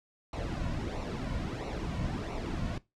brown noise with flanger, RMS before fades -35 dBFS, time 0.33-2.78 s, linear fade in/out 2 ms, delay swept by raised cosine 0.6 to 2.5 ms, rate 1.5 Hz, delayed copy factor -0.65, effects noise-tail reverb RT60 0.2 s tail -19 dB re dry + low-pass 6000 Hz 12 dB/octave

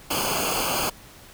pink noise with comb filter, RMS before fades -25 dBFS, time 0.1-0.9 s, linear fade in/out 10 ms, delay 0.53 ms, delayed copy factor -0.85, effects pink hiss -47 dBFS RMS until 1.33 s

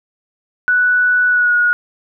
sine tone with pitch glide, 1480 to 1448.7 Hz, F#6 to F#6, 0 to -37 cents, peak -10 dBFS, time 0.68-1.73 s, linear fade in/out 0 ms, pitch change -37 cents, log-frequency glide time 1.28-1.54 s, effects none

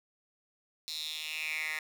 10% pulse tone with high-pass filter sweep, 155.56 Hz, D#3, in tune, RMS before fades -37 dBFS, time 0.88-1.79 s, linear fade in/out 0 ms, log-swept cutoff 4300 to 1800 Hz, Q 5.1, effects none

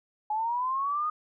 sine linear sweep, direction up, 839 to 1244.5 Hz, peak -26 dBFS, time 0.3-1.1 s, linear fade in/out 5 ms, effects none

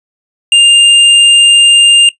sine tone with tanh clipping, 2803 Hz, F7, 6 cents sharp, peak -3 dBFS, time 0.52-2.09 s, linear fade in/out 2 ms, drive 14 dB, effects noise-tail reverb RT60 0.1 s tail -17 dB re dry + resampled to 22050 Hz

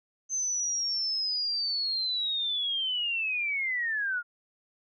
sine linear sweep, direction down, 6250 to 1396.9 Hz, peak -27 dBFS, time 0.29-4.23 s, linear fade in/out 50 ms, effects none

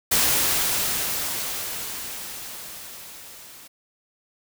white noise with level ramp, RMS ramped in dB -19 to -45 dBFS, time 0.11-3.68 s, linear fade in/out 10 ms, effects none

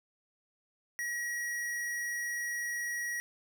square tone, 1909 Hz, A#6, 41 cents sharp, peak -34 dBFS, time 0.99-3.2 s, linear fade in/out 0 ms, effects none

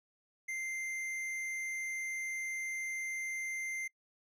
sine tone with tanh clipping, 2089 Hz, C7, 3 cents flat, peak -38 dBFS, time 0.48-3.88 s, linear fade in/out 10 ms, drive 12 dB, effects noise-tail reverb RT60 0.1 s tail -24 dB re dry

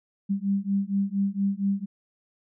sine beating tone pair, 195.8 / 200.1 Hz, G3 / G3, -2 / +36 cents, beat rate 4.3 Hz, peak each -26 dBFS, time 0.29-1.86 s, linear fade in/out 20 ms, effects none

